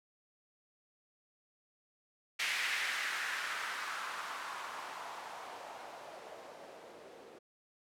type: noise with low-pass filter sweep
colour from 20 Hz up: violet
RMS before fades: -41 dBFS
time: 2.39-7.39 s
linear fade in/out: 10 ms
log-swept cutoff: 2200 to 440 Hz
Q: 2.2
effects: none